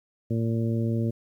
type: harmonic tone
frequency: 114.3 Hz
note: A#2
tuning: 34 cents flat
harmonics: 1 / 2 / 3 / 4 / 5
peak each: -25 / -28 / -33 / -37 / -39 dBFS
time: 0.3-1.11 s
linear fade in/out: 10 ms
effects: 10-bit